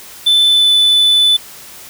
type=tone with pitch glide; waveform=triangle; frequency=3520 to 3496 Hz; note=A7 to A7; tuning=0 to -12 cents; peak=-6 dBFS; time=0.26-1.37 s; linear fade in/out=10 ms; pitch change=-12 cents; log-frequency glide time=0.42-0.75 s; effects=white hiss -35 dBFS RMS until 1.89 s